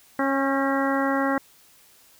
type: harmonic tone with a mistuned harmonic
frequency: 273.3 Hz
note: C#4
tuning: 24 cents flat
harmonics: 1 / 2 / 3 / 4 / 5 / 6 / 7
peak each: -24 / -27 / -29 / -30 / -31 / -32 / -32 dBFS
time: 0.19-1.38 s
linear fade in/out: 2 ms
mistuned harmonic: 6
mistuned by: -36 cents
effects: white hiss -55 dBFS RMS until 2.19 s